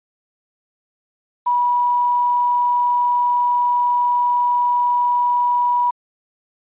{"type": "tone with quantisation", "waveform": "sine", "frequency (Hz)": 973, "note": "B5", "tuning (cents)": -26, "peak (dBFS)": -14, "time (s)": [1.46, 5.91], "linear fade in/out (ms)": 10, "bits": 7, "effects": ["resampled to 8000 Hz"]}